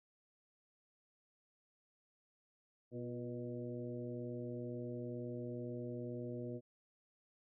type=harmonic tone with a mistuned harmonic; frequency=122.1 Hz; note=B2; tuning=19 cents flat; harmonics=1 / 2 / 3 / 4 / 5; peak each=-46 / -46 / -47 / -49 / -52 dBFS; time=2.91-6.61 s; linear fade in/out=50 ms; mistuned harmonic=3; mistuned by=-45 cents; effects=none